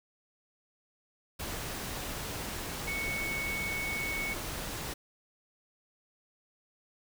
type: tone in noise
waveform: sine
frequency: 2217 Hz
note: C#7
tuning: in tune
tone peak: -33 dBFS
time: 2.87-4.34 s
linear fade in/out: 10 ms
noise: pink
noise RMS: -38 dBFS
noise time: 1.39-4.94 s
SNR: +2 dB
effects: none